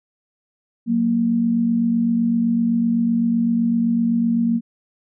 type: tone pair together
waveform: sine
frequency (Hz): 185.25 / 233.1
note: F#3 / A#3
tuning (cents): +2 / 0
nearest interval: major third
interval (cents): 398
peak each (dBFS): -24 / -16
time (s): 0.86-4.61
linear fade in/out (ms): 50
effects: none